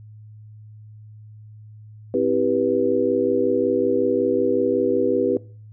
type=chord; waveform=sine; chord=C major seventh; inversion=none; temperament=just; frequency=261.6 / 327 / 392.4 / 490.5 Hz; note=C4 / E4 / G4 / B4; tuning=0 / -14 / +2 / -12 cents; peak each=-24 / -25 / -22 / -21 dBFS; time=2.14-5.37 s; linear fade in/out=2 ms; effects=noise-tail reverb RT60 0.4 s tail -20 dB re dry + added 107 Hz sine -40 dBFS peak until 5.72 s